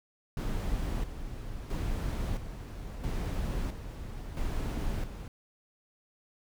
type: noise with tremolo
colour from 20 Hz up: brown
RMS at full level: -32 dBFS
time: 0.37-5.28 s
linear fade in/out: 2 ms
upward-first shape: square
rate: 0.75 Hz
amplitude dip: 60%
effects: none